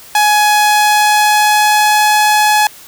sawtooth tone with pitch glide, 840 to 845.8 Hz, G#5 to G#5, +19 to +31 cents, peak -4 dBFS, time 0.15-2.67 s, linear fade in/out 2 ms, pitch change +12 cents, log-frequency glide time 0.59-2.09 s, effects white hiss -37 dBFS RMS until 2.87 s

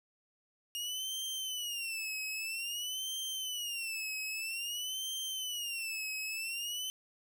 sawtooth tone with vibrato, 2835 Hz, F7, 25 cents sharp, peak -33 dBFS, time 0.75-6.9 s, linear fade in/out 0 ms, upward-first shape sine, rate 0.51 Hz, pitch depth 180 cents each way, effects none

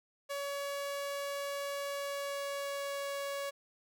sawtooth tone with pitch glide, 564 to 560.4 Hz, C#5 to C#5, +30 to +19 cents, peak -32 dBFS, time 0.29-3.51 s, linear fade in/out 20 ms, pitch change -11 cents, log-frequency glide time 1.91-3.13 s, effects none

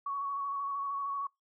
sine tone with vibrato, 1117 Hz, C#6, 13 cents sharp, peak -32 dBFS, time 0.06-1.27 s, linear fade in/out 5 ms, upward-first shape square, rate 13 Hz, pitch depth 18 cents each way, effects noise-tail reverb RT60 0.2 s tail -23 dB re dry

